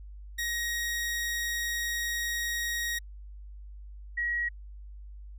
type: tone pair in turn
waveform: sawtooth / sine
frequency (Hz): 1885 / 1905.8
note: A#6 / A#6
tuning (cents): +19 / +38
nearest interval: unison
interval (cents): 19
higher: second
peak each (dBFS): -26 / -27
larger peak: first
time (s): 0.38-2.99 / 4.17-4.49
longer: first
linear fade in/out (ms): 10
effects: added 50 Hz sine -42 dBFS peak until 5.38 s